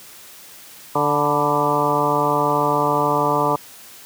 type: harmonic tone with a mistuned harmonic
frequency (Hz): 146.83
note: D3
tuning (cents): 0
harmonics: 1 / 2 / 3 / 4 / 5 / 6 / 7 / 8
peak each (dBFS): -27 / -26 / -24 / -24 / -26 / -23 / -22 / -23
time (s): 0.95-3.56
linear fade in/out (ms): 5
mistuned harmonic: 7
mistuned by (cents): -60
effects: white hiss -42 dBFS RMS until 4.05 s + high-pass 80 Hz 12 dB/octave